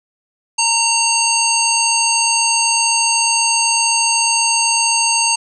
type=harmonic tone; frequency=917 Hz; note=A#5; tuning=29 cents flat; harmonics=1 / 3 / 5 / 7 / 9; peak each=-19 / -19 / -19 / -19 / -19 dBFS; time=0.58-5.36 s; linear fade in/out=10 ms; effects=none